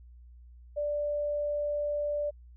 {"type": "tone", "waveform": "sine", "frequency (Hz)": 587.3, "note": "D5", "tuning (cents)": 0, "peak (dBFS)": -28, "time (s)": [0.76, 2.31], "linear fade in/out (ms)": 20, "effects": ["added 60 Hz sine -49 dBFS peak until 2.56 s"]}